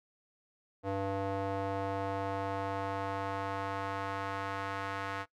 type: tone with band-pass filter sweep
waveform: square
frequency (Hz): 98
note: G2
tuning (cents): 0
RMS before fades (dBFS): -36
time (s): 0.83-5.26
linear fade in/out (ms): 50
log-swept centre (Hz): 570 to 1400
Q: 1.3
effects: noise-tail reverb RT60 0.1 s tail -19 dB re dry